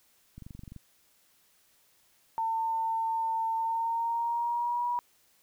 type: click train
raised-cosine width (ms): 5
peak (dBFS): -32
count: 10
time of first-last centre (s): 0.38-0.763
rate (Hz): 23.5
type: tone with pitch glide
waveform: sine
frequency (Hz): 901 to 965.7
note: A5 to B5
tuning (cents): +41 to -39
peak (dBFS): -27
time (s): 2.38-4.99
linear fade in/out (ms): 0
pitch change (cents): +120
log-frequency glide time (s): 3.56-4.86
effects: white hiss -66 dBFS RMS until 5.42 s